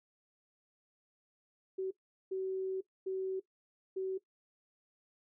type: tone bursts at uneven times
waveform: sine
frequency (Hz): 379.2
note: F#4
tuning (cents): +43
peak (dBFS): -33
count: 4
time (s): 1.78-1.91 / 2.31-2.81 / 3.06-3.4 / 3.96-4.18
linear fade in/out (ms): 10
effects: noise-tail reverb RT60 0.1 s tail -17 dB re dry